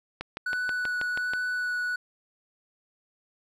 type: click train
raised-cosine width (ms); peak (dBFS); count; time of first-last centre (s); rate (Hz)
0.3; -17; 8; 0.21-1.335; 6.22
type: tone with vibrato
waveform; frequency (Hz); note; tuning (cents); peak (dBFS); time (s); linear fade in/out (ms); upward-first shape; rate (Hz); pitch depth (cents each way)
triangle; 1480; F#6; 0; -25; 0.46-1.96; 5; sine; 1.3; 10
effects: none